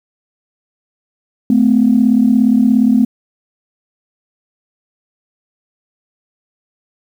sine tone pair together, 217.4 / 254.5 Hz, A3 / C4, -21 / -48 cents, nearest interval minor third, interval 273 cents, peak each -10 dBFS, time 1.5-3.05 s, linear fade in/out 2 ms, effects tanh soft clip ceiling 0 dBFS + 7-bit

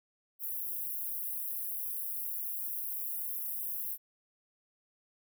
white high-pass noise, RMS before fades -37 dBFS, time 0.39-3.98 s, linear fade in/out 50 ms, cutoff 11000 Hz, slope 48 dB/octave, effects none

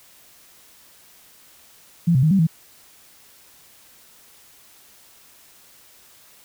sine tone with pitch steps, 170.3 / 129.7 / 156.5 / 194.6 / 162 Hz, F3 / C3 / D#3 / G3 / E3, -43 / -15 / +10 / -12 / -30 cents, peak -13 dBFS, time 2.07-2.47 s, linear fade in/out 10 ms, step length 80 ms, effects white hiss -51 dBFS RMS until 6.44 s

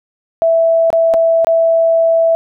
sine tone with dropouts, 659.3 Hz, E5, in tune, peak -8 dBFS, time 0.42-2.35 s, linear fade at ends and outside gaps 0 ms, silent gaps 0.903-0.929 / 1.138-1.142 / 1.446-1.47 s, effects none

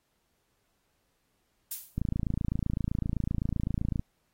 violet noise with exponential decay, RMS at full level -30 dBFS, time 1.71-2 s, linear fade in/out 5 ms, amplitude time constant 63 ms
click train, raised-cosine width 5 ms, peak -17 dBFS, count 57, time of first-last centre 1.98-3.994 s, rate 27.8 Hz
effects pink hiss -75 dBFS RMS until 4.33 s + AAC 48 kbps

